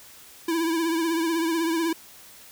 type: tone with vibrato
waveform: square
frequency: 329.6 Hz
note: E4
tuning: in tune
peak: -23 dBFS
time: 0.48-1.93 s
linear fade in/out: 5 ms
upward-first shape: triangle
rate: 16 Hz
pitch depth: 66 cents each way
effects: white hiss -48 dBFS RMS until 2.51 s